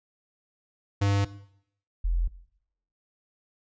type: tone pair in turn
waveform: square / sine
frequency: 100 / 42.69 Hz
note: G2 / F1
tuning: +35 / -39 cents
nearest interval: octave + minor third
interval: 1474 cents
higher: first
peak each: -22 dBFS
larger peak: neither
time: 1.01-1.25 / 2.04-2.28 s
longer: neither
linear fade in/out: 10 ms
effects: noise-tail reverb RT60 0.7 s tail -17 dB re dry + resampled to 16000 Hz